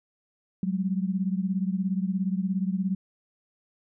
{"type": "beating tone pair", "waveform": "sine", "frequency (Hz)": [185, 202], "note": ["F#3", "G#3"], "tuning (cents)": [0, -48], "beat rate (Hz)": 17, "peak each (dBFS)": [-26, -29], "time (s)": [0.63, 2.95], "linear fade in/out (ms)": 2, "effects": []}